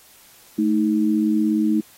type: tone pair together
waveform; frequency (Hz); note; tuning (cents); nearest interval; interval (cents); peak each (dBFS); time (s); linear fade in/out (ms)
sine; 217.9 / 314.8; A3 / D#4; -17 / +20; tritone; 637; -19; 0.58-1.81; 10
effects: white hiss -50 dBFS RMS until 1.97 s + AAC 48 kbps